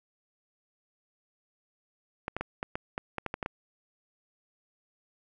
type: clicks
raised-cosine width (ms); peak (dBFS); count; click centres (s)
0.5; -17; 11; 2.281 / 2.366 / 2.41 / 2.629 / 2.755 / 2.979 / 3.183 / 3.263 / 3.341 / 3.428 / 3.461
effects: none